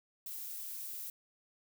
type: noise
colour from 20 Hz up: violet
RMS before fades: -43 dBFS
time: 0.26-1.1 s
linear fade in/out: 2 ms
effects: none